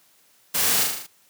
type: noise with echo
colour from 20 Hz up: white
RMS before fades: -23 dBFS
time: 0.54-0.84 s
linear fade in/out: 10 ms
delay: 38 ms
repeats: 6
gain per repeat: -3 dB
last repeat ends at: 1.068 s
effects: white hiss -59 dBFS RMS until 1.29 s + high-pass 100 Hz 12 dB/octave